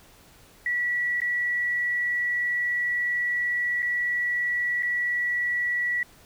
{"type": "tone with dropouts", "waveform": "sine", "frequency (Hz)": 1943, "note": "B6", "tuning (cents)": -29, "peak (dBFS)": -23, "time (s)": [0.66, 6.03], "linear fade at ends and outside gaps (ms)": 2, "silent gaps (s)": [[1.203, 1.217], [3.822, 3.827], [4.825, 4.831]], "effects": ["pink hiss -54 dBFS RMS until 6.25 s"]}